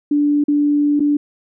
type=tone with dropouts; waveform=sine; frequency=292 Hz; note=D4; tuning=10 cents flat; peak=-12 dBFS; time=0.11-1.17 s; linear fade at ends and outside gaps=5 ms; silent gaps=0.44-0.482 / 0.996-1.003 s; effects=none